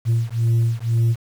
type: beating tone pair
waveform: sine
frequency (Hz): 114.5 / 116.5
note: A#2 / A#2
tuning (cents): -31 / -1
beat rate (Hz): 2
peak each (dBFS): -17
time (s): 0.05-1.16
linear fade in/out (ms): 50
effects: tanh soft clip ceiling -13 dBFS + 7-bit